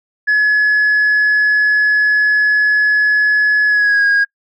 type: tone with pitch glide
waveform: sine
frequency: 1699 to 1637.3 Hz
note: G#6 to G#6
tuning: +39 to -25 cents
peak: -7 dBFS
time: 0.27-4.25 s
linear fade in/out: 20 ms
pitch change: -64 cents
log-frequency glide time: 3.67-4.06 s
effects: noise-tail reverb RT60 0.1 s tail -24 dB re dry + tanh soft clip ceiling -8 dBFS